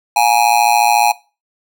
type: tone with amplitude modulation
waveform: square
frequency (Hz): 830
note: G#5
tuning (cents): -1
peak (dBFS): -6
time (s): 0.16-1.12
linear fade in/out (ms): 5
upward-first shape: sine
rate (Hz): 114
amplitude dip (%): 95
effects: noise-tail reverb RT60 0.3 s tail -20 dB re dry